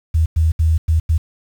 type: tone bursts at uneven times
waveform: sine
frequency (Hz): 80.2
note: E2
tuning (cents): -47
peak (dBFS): -11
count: 5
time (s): 0.14-0.26 / 0.36-0.52 / 0.59-0.78 / 0.88-1 / 1.09-1.18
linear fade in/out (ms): 10
effects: 7-bit